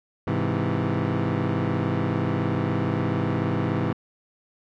20% pulse chord, Ab augmented, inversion none, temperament equal with one note detuned, 103.83 / 130.81 / 164.15 Hz, Ab2 / C3 / E3, 0 / 0 / -7 cents, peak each -22 dBFS, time 0.27-3.93 s, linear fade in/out 5 ms, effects low-pass 2000 Hz 12 dB/octave

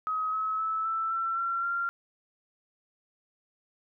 sine tone with pitch steps, 1269 / 1287.5 / 1306.2 / 1325.2 / 1344.5 / 1364 / 1383.9 Hz, D#6 / E6 / E6 / E6 / E6 / F6 / F6, +34 / -41 / -16 / +9 / +34 / -41 / -16 cents, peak -27 dBFS, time 0.07-1.89 s, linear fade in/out 0 ms, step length 260 ms, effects none

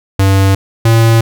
square tone pair in turn, 97.1 / 113.97 Hz, G2 / A#2, -16 / -39 cents, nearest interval minor third, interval 277 cents, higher second, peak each -7 / -6 dBFS, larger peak second, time 0.19-0.55 / 0.85-1.21 s, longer neither, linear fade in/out 5 ms, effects none

